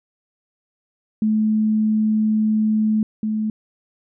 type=tone pair in turn; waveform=sine; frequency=216.1 / 216.1 Hz; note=A3 / A3; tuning=-31 / -31 cents; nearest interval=unison; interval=0 cents; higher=neither; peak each=-15 / -19 dBFS; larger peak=first; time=1.22-3.03 / 3.23-3.5 s; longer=first; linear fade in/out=2 ms; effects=none